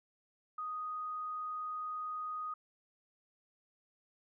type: tone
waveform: sine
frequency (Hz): 1244.5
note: D#6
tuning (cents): 0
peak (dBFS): -37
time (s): 0.58-2.54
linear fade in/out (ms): 5
effects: none